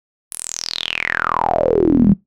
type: tone with band-pass filter sweep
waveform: sawtooth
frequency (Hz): 41.2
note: E1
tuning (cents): 0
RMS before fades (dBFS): -17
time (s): 0.31-2.14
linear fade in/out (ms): 10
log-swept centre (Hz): 11000 to 180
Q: 10
effects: noise-tail reverb RT60 0.2 s tail -23 dB re dry